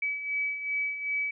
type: beating tone pair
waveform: sine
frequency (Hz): 2285 / 2287.6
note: D7 / D7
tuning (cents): -48 / -46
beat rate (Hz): 2.6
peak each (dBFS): -36 / -29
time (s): 0.02-1.31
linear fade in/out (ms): 5
effects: none